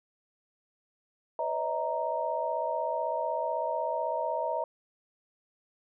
sine tone cluster, 505 / 583 / 639 / 932 Hz, B4 / D5 / D#5 / A#5, +39 / -13 / +46 / -1 cents, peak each -37 / -36 / -32 / -32 dBFS, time 1.39-4.64 s, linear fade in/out 2 ms, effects none

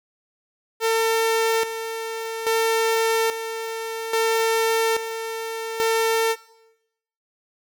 sawtooth tone with tremolo, 450.7 Hz, A4, 42 cents sharp, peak -14 dBFS, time 0.8-6.36 s, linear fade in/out 50 ms, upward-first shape square, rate 0.6 Hz, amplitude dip 65%, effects noise-tail reverb RT60 0.9 s tail -20 dB re dry

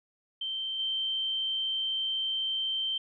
sine tone with level steps, 3122 Hz, G7, 8 cents flat, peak -31 / -28 dBFS, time 0.41-2.98 s, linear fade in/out 5 ms, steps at 0.79 s, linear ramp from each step 5 ms, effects none

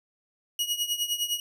sawtooth tone with tremolo, 2900 Hz, F#7, 35 cents flat, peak -20 dBFS, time 0.59-1.4 s, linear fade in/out 2 ms, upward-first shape triangle, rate 9.8 Hz, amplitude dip 85%, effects none

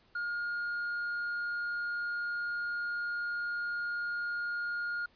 sine tone with tanh clipping, 1422 Hz, F6, 31 cents sharp, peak -33 dBFS, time 0.15-5.06 s, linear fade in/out 5 ms, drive 2 dB, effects pink hiss -66 dBFS RMS until 5.15 s + resampled to 11025 Hz

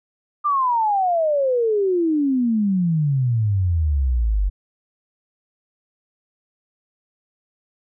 sine exponential sweep, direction down, 1207 to 46 Hz, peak -16 dBFS, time 0.44-4.5 s, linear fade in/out 20 ms, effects none

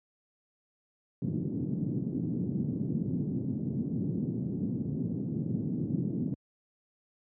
pink band-pass noise, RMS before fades -32 dBFS, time 1.22-6.34 s, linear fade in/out 2 ms, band 130 to 280 Hz, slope 24 dB/octave, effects high-pass 80 Hz 12 dB/octave

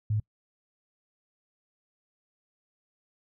sine tone, 106.7 Hz, G#2, 47 cents sharp, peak -24 dBFS, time 0.1-0.2 s, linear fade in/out 5 ms, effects noise-tail reverb RT60 0.1 s tail -26 dB re dry

